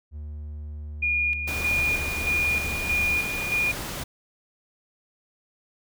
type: tone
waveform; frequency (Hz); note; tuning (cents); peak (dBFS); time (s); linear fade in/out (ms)
triangle; 75; D2; +37; -31; 0.11-3.2; 50
type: tone with tremolo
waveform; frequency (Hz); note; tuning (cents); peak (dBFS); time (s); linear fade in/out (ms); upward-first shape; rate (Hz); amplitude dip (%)
sine; 2433; D#7; -39; -21; 1.02-3.72; 10; square; 1.6; 55
type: noise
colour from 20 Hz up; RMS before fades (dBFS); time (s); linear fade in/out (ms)
pink; -33; 1.47-4.04; 10
effects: none